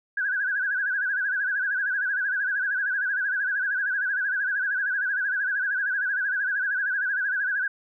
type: tone with vibrato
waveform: sine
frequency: 1568 Hz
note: G6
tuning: in tune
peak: -23 dBFS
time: 0.17-7.68 s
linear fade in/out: 5 ms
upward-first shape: sine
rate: 13 Hz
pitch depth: 110 cents each way
effects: none